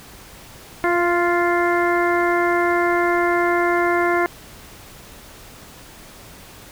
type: harmonic tone with a mistuned harmonic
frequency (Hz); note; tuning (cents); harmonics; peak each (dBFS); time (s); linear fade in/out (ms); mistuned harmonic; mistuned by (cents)
349.2; F4; 0; 1 / 2 / 3 / 4 / 5 / 6; -19 / -22 / -24 / -25 / -26 / -27; 0.84-4.26; 0; 2; -19
effects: pink hiss -42 dBFS RMS until 6.71 s